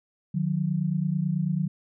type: tone pair together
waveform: sine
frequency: 152.6 / 181.76 Hz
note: D#3 / F#3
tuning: -33 / -31 cents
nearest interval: minor third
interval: 302 cents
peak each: -26 dBFS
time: 0.34-1.68 s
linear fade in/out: 10 ms
effects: none